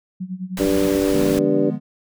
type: tone with tremolo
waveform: sine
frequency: 185 Hz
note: F#3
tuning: in tune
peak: -23 dBFS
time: 0.2-0.96 s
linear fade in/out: 10 ms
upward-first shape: sine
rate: 9.6 Hz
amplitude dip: 85%
type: noise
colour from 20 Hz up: pink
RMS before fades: -29 dBFS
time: 0.57-1.39 s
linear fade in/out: 2 ms
type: harmonic tone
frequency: 97.5 Hz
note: G2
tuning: 9 cents flat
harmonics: 3 / 4 / 5 / 6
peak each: -19 / -21 / -23 / -25 dBFS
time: 0.59-1.71 s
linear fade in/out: 20 ms
type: chord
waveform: triangle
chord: D diminished seventh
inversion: none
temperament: equal with one note detuned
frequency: 150.53 / 174.61 / 207.7 / 246.9 Hz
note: D3 / F3 / Ab3 / Cb4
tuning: +43 / 0 / 0 / 0 cents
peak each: -26 / -29 / -24 / -25 dBFS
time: 1.11-1.8 s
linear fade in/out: 50 ms
effects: none